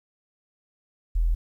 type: tone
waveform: sine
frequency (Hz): 41.2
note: E1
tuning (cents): 0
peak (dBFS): -19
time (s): 1.15-1.35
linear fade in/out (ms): 10
effects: 10-bit